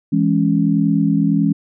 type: chord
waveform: sine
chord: C# minor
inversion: first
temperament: just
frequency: 166.31 / 207.9 / 277.2 Hz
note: E3 / G#3 / C#4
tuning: +16 / +2 / 0 cents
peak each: -17 dBFS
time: 0.12-1.53 s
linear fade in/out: 10 ms
effects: none